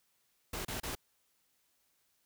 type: noise bursts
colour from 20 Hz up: pink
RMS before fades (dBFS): -39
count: 3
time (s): 0.53-0.952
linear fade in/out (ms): 5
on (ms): 120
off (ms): 31
effects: white hiss -75 dBFS RMS until 2.25 s